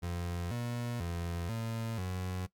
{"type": "tone with pitch steps", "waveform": "30% pulse", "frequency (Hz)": [87, 119.8, 85.6, 113.6, 91.9], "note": ["F2", "A#2", "F2", "A#2", "F#2"], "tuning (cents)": [-6, 48, -34, -44, -11], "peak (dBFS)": -32, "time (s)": [0.02, 2.47], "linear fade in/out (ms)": 20, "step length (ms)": 490, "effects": ["noise-tail reverb RT60 0.1 s tail -18 dB re dry", "Opus 48 kbps"]}